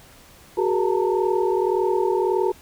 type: tone cluster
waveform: sine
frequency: 370.1 / 411.8 / 471.9 / 886 / 925 Hz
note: F#4 / G#4 / A#4 / A5 / A#5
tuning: 0 / -15 / +21 / +12 / -14 cents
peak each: -21 / -24 / -26 / -28 / -29 dBFS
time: 0.57-2.52 s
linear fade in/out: 10 ms
effects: pink hiss -49 dBFS RMS until 2.61 s